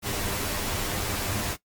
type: noise with comb filter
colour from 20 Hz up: pink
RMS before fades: -29 dBFS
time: 0.02-1.57 s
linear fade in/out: 50 ms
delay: 10 ms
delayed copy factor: +0.5
effects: noise-tail reverb RT60 0.1 s tail -17 dB re dry + MP3 96 kbps